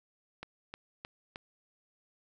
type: click train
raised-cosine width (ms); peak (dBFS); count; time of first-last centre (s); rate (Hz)
0.3; -25; 4; 0.43-1.359; 3.23
effects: none